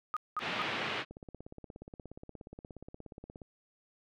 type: tone bursts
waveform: sine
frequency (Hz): 1242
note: D#6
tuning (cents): -3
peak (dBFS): -31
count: 3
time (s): 0.14-0.618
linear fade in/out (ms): 0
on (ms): 26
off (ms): 200
type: band-pass noise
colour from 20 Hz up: white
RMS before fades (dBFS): -36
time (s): 0.39-1.05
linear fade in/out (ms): 50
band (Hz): 110 to 3100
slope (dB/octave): 24
type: click train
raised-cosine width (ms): 2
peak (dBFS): -33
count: 40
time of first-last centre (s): 1.11-3.418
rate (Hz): 16.9
effects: none